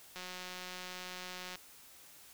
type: click train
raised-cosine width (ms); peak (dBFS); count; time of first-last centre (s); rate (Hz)
0.2; -27; 255; 0.16-1.556; 182
effects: white hiss -57 dBFS RMS until 2.33 s